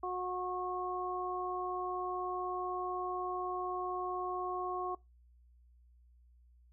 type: harmonic tone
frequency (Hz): 364.1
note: F#4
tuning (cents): -28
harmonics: 1 / 2 / 3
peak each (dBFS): -39 / -39 / -39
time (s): 0.03-4.95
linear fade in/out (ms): 5
effects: noise-tail reverb RT60 0.2 s tail -22 dB re dry + added 60 Hz sine -60 dBFS peak until 6.72 s